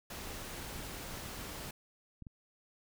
pink noise, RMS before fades -44 dBFS, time 0.1-1.71 s, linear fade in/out 5 ms
clicks, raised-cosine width 5 ms, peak -35 dBFS, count 7, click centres 0.761 / 0.794 / 1.14 / 1.261 / 1.39 / 2.223 / 2.268 s
effects none

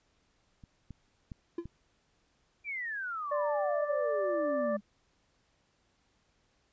clicks, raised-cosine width 5 ms, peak -38 / -32 / -30 / -30 dBFS, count 4, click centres 0.638 / 0.907 / 1.318 / 1.656 s
triangle tone with exponential decay, 341.1 Hz, F4, 41 cents flat, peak -27 dBFS, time 1.58-1.68 s, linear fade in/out 5 ms, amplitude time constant 20 ms
sine exponential sweep, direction down, 2400 to 200 Hz, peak -34 dBFS, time 2.64-4.81 s, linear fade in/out 50 ms
harmonic tone, 587.3 Hz, D5, in tune, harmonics 1 / 2 / 3, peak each -29 / -39 / -44 dBFS, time 3.31-4.77 s, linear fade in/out 10 ms
effects pink hiss -72 dBFS RMS until 6.72 s + resampled to 16000 Hz

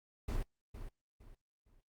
brown noise with echo, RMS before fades -36 dBFS, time 0.28-0.43 s, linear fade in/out 5 ms, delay 460 ms, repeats 3, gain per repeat -10 dB, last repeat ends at 1.81 s, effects noise-tail reverb RT60 0.1 s tail -19 dB re dry + Opus 48 kbps

